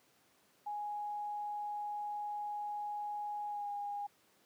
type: tone with pitch glide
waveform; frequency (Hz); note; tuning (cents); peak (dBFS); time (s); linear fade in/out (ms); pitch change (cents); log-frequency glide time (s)
sine; 830.6 to 816.8; G#5 to G#5; 0 to -29; -37; 0.66-4.07; 10; -29; 3.48-3.69
effects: pink hiss -69 dBFS RMS until 4.45 s + high-pass 200 Hz 12 dB/octave